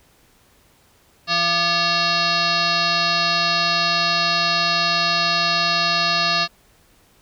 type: tone with frequency modulation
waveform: sine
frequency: 2743 Hz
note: F7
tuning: 32 cents flat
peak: -16 dBFS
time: 1.27-6.48 s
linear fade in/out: 50 ms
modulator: 515 Hz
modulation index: 4.2
effects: pink hiss -56 dBFS RMS until 7.21 s